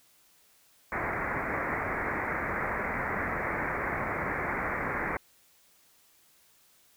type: low-pass noise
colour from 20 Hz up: white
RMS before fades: -32 dBFS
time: 0.92-5.17 s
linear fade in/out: 2 ms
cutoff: 2200 Hz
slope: 96 dB/octave
effects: white hiss -63 dBFS RMS until 6.96 s